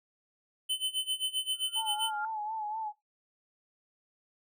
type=tone with tremolo; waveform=square; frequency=3043 Hz; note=F#7; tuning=48 cents sharp; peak=-28 dBFS; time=0.69-2.11 s; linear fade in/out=10 ms; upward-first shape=sine; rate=7.6 Hz; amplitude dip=90%
type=tone with exponential growth; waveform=sine; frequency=1396.9 Hz; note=F6; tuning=in tune; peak=-33 dBFS; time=1.51-2.25 s; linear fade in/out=2 ms; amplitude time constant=160 ms
type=tone with vibrato; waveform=sine; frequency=863 Hz; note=A5; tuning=34 cents flat; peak=-33 dBFS; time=1.75-2.93 s; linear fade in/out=50 ms; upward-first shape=sine; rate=4.1 Hz; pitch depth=58 cents each way
effects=noise-tail reverb RT60 0.2 s tail -19 dB re dry